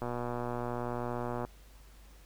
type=click train; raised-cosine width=1 ms; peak=-22 dBFS; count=174; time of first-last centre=0.02-1.45 s; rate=121 Hz; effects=added 50 Hz sine -53 dBFS peak until 2.25 s + pink hiss -61 dBFS RMS until 2.25 s